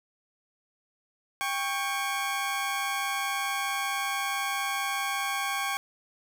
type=tone pair together; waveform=20% pulse; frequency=794 / 1108.7 Hz; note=G5 / C#6; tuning=+22 / 0 cents; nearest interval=tritone; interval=578 cents; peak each=-26 dBFS; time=1.41-5.77 s; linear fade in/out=0 ms; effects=none